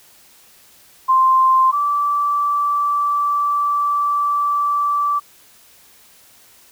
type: tone pair in turn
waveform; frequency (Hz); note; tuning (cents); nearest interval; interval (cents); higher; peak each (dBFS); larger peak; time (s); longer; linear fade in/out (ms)
sine; 1046.5 / 1161.7; C6 / D6; 0 / -19; major second; 181; second; -10 / -15; first; 1.08-1.72 / 1.72-5.2; second; 20
effects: white hiss -49 dBFS RMS until 6.71 s